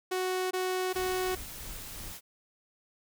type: tone bursts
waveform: sawtooth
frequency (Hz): 370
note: F#4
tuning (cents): 0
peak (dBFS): -25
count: 3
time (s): 0.11-1.354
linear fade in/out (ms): 10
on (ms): 400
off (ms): 22
type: noise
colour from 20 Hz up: white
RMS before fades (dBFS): -44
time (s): 0.9-2.21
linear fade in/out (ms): 50
type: noise with tremolo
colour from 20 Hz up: brown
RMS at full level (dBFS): -44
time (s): 0.95-2.13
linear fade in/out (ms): 5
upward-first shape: sine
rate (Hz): 3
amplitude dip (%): 55
effects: none